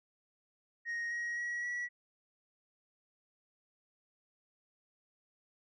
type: tone with pitch steps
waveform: sine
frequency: 1871 / 1892.7 / 1914.7 / 1937 Hz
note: A#6 / A#6 / A#6 / B6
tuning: +6 / +26 / +46 / -34 cents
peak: -32 dBFS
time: 0.85-1.89 s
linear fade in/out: 50 ms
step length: 260 ms
effects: tanh soft clip ceiling -34 dBFS